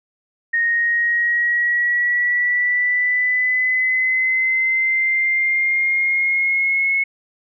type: linear sweep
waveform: sine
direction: up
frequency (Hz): 1856 to 2187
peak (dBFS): -15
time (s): 0.53-7.04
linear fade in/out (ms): 10
effects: none